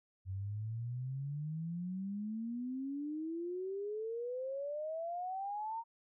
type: exponential sweep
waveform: sine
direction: up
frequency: 92.5 to 931 Hz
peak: -37 dBFS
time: 0.25-5.84 s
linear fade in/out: 50 ms
effects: none